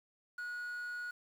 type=tone with quantisation; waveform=triangle; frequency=1453 Hz; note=F#6; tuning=32 cents flat; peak=-37 dBFS; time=0.38-1.11 s; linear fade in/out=5 ms; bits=10; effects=none